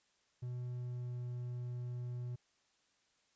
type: tone with pitch glide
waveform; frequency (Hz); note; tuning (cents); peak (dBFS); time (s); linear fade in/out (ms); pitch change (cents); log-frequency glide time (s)
triangle; 123.47 to 122.62; B2 to B2; 0 to -12; -37; 0.42-2.36; 10; -12; 0.65-1.28
effects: white hiss -75 dBFS RMS until 3.35 s + resampled to 16000 Hz